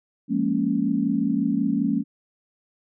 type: chord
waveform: sine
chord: Bb minor seventh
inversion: second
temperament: equal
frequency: 174.61 / 207.7 / 233.1 / 277.2 Hz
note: F3 / Ab3 / Bb3 / Db4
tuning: 0 / 0 / 0 / 0 cents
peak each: -29 / -25 / -25 / -24 dBFS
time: 0.28-2.04 s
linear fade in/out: 50 ms
effects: none